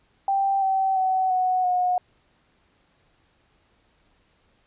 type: tone with pitch steps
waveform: sine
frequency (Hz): 784 / 768.8 / 753.8 / 739.1 / 724.8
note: G5 / G5 / F#5 / F#5 / F#5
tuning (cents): 0 / -34 / +32 / -2 / -36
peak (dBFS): -19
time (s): 0.28-1.98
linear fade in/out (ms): 2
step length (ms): 340
effects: pink hiss -64 dBFS RMS until 4.66 s + resampled to 8000 Hz